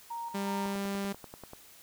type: tone with tremolo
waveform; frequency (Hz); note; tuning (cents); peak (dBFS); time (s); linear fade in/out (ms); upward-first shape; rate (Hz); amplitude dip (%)
sine; 932.3; A#5; 0; -35; 0.1-0.74; 10; square; 2.7; 50
type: tone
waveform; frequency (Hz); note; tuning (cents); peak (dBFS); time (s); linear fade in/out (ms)
sawtooth; 198.4; G3; +21; -28; 0.34-1.13; 10
type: click train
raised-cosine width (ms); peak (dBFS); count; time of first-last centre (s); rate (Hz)
1; -30; 10; 0.66-1.534; 10.3
effects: white hiss -55 dBFS RMS until 1.82 s